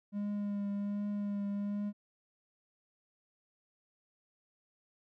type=tone with vibrato; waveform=triangle; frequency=203.5 Hz; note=G#3; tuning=35 cents flat; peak=-31 dBFS; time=0.12-1.93 s; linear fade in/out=50 ms; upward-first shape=triangle; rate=1.3 Hz; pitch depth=21 cents each way; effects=none